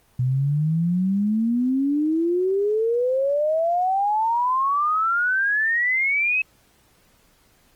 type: exponential sweep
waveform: sine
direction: up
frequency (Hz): 123.47 to 2587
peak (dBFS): -18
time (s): 0.19-6.42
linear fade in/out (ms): 5
effects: pink hiss -59 dBFS RMS until 7.75 s + Opus 24 kbps